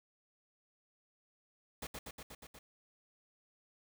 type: noise with echo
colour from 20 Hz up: pink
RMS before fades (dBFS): -43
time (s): 1.82-1.87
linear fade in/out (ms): 5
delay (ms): 120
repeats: 6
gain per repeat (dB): -2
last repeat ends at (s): 2.59
effects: none